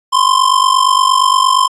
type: ring-modulated tone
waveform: square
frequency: 1046.5 Hz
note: C6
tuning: in tune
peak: -6 dBFS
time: 0.12-1.68 s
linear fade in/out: 20 ms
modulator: 24.3 Hz
effects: resampled to 24000 Hz